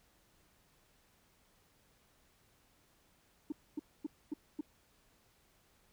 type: tone bursts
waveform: sine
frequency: 299.8 Hz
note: D4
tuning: 36 cents sharp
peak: -33 dBFS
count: 5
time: 3.5-4.61 s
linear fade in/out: 5 ms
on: 22 ms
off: 250 ms
effects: tanh soft clip ceiling -32 dBFS + pink hiss -70 dBFS RMS until 5.92 s